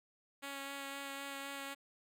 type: tone with vibrato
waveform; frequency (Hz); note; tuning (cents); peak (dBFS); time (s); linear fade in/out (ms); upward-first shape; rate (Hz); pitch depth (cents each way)
5% pulse; 277.2; C#4; 0; -31; 0.42-1.75; 20; sine; 3.9; 12
effects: none